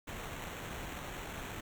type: noise with sample-and-hold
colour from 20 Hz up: pink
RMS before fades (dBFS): -43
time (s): 0.07-1.61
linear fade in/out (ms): 10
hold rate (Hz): 4900
effects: none